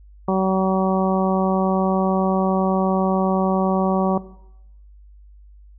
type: harmonic tone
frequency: 189.5 Hz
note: F#3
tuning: 42 cents sharp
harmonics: 1 / 2 / 3 / 4 / 5 / 6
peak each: -20 / -23 / -25 / -26 / -27 / -28 dBFS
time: 0.28-4.18 s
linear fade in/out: 5 ms
effects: noise-tail reverb RT60 0.8 s tail -17 dB re dry + added 50 Hz sine -43 dBFS peak until 5.78 s